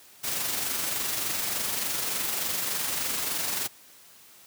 white noise with amplitude modulation, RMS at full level -28 dBFS, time 0.23-3.68 s, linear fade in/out 20 ms, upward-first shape sine, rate 23.4 Hz, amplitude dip 35%, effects white hiss -53 dBFS RMS until 4.46 s + high-pass 80 Hz 12 dB/octave

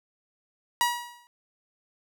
sawtooth tone with exponential decay, 961 Hz, B5, 48 cents flat, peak -15 dBFS, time 0.81-1.27 s, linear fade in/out 0 ms, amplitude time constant 100 ms, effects none

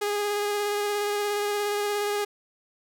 sawtooth tone with vibrato, 412.1 Hz, G#4, 13 cents flat, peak -21 dBFS, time 0.01-2.25 s, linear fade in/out 10 ms, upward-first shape square, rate 17 Hz, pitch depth 12 cents each way, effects none

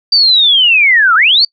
sine linear two-way sweep, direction down then up, 4684 to 1259 to 4684 Hz, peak -5 dBFS, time 0.12-1.45 s, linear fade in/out 5 ms, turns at 1.15 s, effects noise-tail reverb RT60 0.1 s tail -26 dB re dry

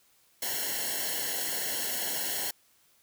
white noise with comb filter, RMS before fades -32 dBFS, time 0.42-2.51 s, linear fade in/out 5 ms, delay 0.82 ms, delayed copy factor -1, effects white hiss -65 dBFS RMS until 3.02 s

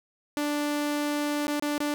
sawtooth tone with dropouts, 293.7 Hz, D4, in tune, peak -22 dBFS, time 0.37-1.94 s, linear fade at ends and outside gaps 0 ms, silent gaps 1.47-1.481 / 1.597-1.624 / 1.78-1.803 s, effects none

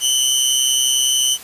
20% pulse tone pair together, 2956 / 3087 Hz, F#7 / G7, -2 / -27 cents, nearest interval minor second, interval 75 cents, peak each -12 dBFS, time 0-1.38 s, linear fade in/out 50 ms, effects white hiss -37 dBFS RMS until 1.43 s + resampled to 32000 Hz

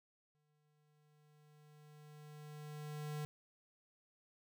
square tone with exponential growth, 150 Hz, D3, 37 cents sharp, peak -40 dBFS, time 0.35-3.25 s, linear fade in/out 0 ms, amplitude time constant 630 ms, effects none

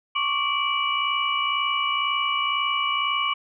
sine tone cluster, 1100 / 1162 / 2318 / 2933 Hz, C#6 / D6 / D7 / F#7, -14 / -19 / -23 / -16 cents, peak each -27 dBFS, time 0.15-3.34 s, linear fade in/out 10 ms, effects none

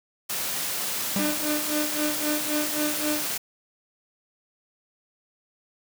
white high-pass noise, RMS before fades -29 dBFS, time 0.29-3.38 s, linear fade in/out 10 ms, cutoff 110 Hz, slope 24 dB/octave
45% pulse tone with exponential decay, 197.5 Hz, G3, 13 cents sharp, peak -22 dBFS, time 1.16-1.43 s, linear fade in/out 2 ms, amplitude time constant 58 ms
30% pulse tone with tremolo, 300.5 Hz, D4, 40 cents sharp, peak -21 dBFS, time 1.19-3.26 s, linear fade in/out 0 ms, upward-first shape sine, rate 3.8 Hz, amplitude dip 85%
effects none

